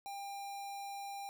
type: tone with notch filter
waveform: square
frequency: 798 Hz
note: G5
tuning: 31 cents sharp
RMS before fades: -44 dBFS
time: 0.06-1.29 s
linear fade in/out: 0 ms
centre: 1800 Hz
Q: 1.3
effects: none